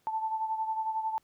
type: beating tone pair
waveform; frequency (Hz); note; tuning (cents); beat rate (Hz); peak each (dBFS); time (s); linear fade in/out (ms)
sine; 880 / 891; A5 / A5; 0 / +22; 11; -30 / -37; 0.07-1.18; 0
effects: pink hiss -71 dBFS RMS until 1.23 s + high-pass 60 Hz 12 dB/octave